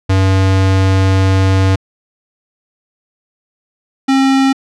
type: tone pair in turn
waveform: square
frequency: 95.5 / 268.7 Hz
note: G2 / C4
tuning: -45 / +46 cents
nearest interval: octave + tritone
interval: 1791 cents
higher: second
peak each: -9 dBFS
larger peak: neither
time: 0.09-1.76 / 4.08-4.53 s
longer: first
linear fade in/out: 10 ms
effects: low-pass 6000 Hz 12 dB/octave